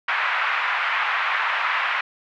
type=band-pass noise; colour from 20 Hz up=pink; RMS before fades=-23 dBFS; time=0.08-2.01 s; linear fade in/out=5 ms; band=1000 to 2500 Hz; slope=24 dB/octave; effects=none